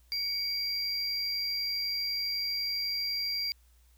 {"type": "tone pair together", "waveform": "triangle", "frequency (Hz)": [2240, 4746], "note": ["C#7", "D8"], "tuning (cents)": [18, 17], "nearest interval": "octave + minor second", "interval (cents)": 1299, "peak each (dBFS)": [-38, -29], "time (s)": [0.12, 3.52], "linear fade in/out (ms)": 0, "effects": ["added 60 Hz sine -59 dBFS peak until 3.97 s", "white hiss -69 dBFS RMS until 3.97 s"]}